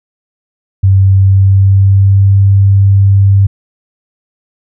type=tone with pitch glide; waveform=sine; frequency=96.5 to 98.53 Hz; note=G2 to G2; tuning=-27 to +9 cents; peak=-3 dBFS; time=0.83-3.47 s; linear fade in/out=10 ms; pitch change=+36 cents; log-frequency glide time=1.14-2.38 s; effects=none